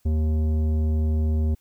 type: tone with tanh clipping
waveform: sine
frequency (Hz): 77.78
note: D#2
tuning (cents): 0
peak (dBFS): -21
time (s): 0.05-1.55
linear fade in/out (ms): 10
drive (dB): 12
effects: white hiss -66 dBFS RMS until 1.6 s